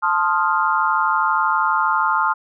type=chord; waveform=sine; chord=F dominant seventh; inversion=first; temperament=equal; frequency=880 / 1046.5 / 1244.5 / 1396.9 Hz; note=A5 / C6 / Eb6 / F6; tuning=0 / 0 / 0 / 0 cents; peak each=-21 dBFS; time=0.02-2.34 s; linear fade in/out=20 ms; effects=none